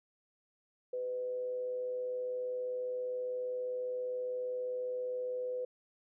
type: tone with frequency modulation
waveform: sine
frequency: 501 Hz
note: B4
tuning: 25 cents sharp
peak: -34 dBFS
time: 0.93-5.65 s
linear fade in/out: 5 ms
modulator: 115 Hz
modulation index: 0.21
effects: none